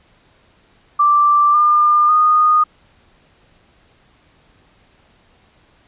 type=tone with pitch steps; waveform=sine; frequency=1174.7 / 1202.9 / 1231.7 Hz; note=D6 / D6 / D#6; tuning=0 / +41 / -18 cents; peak=-9 dBFS; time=0.99-2.64 s; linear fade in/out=10 ms; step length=550 ms; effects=pink hiss -54 dBFS RMS until 5.87 s + resampled to 8000 Hz